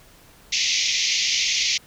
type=band-pass noise; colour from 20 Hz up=white; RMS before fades=-22 dBFS; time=0.52-1.78 s; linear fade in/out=10 ms; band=2000 to 6500 Hz; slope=96 dB/octave; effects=pink hiss -51 dBFS RMS until 1.86 s